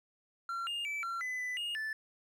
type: tone with pitch steps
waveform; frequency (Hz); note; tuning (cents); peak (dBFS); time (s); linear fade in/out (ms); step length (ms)
triangle; 1368 / 2824 / 2313 / 1364 / 2009 / 1996 / 2852 / 1753; F6 / F7 / D7 / F6 / B6 / B6 / F7 / A6; -36 / +19 / -27 / -41 / +29 / +18 / +36 / -7; -33; 0.49-1.93; 2; 180
effects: none